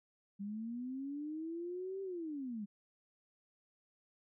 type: linear two-way sweep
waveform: sine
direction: up then down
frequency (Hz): 196 to 392 to 196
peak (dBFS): -39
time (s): 0.39-2.66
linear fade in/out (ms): 20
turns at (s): 2.02
effects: none